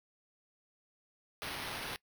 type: noise with sample-and-hold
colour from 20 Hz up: white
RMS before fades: -41 dBFS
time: 1.42-1.96 s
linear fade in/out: 0 ms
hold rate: 7350 Hz
effects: noise-tail reverb RT60 0.1 s tail -22 dB re dry